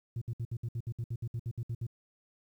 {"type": "tone bursts", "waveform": "sine", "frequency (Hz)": 116.54, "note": "A#2", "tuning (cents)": 0, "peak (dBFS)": -30, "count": 15, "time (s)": [0.16, 1.867], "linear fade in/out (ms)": 5, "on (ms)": 55, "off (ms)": 63, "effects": ["tanh soft clip ceiling -31 dBFS", "11-bit"]}